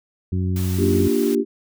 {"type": "harmonic tone", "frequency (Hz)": 92, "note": "F#2", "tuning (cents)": -9, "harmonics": [1, 2, 3, 4], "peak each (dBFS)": [-20, -25, -32, -34], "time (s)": [0.32, 1.08], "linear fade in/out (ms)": 5}
{"type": "noise", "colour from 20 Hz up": "white", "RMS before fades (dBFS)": -35, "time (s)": [0.56, 1.35], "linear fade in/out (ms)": 2}
{"type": "chord", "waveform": "sine", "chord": "G minor seventh", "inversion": "first", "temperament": "equal", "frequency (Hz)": [233.1, 293.7, 349.2, 392], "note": ["Bb3", "D4", "F4", "G4"], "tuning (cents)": [0, 0, 0, 0], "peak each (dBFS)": [-22, -22, -24, -20], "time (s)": [0.77, 1.45], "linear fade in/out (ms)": 50}
{"effects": []}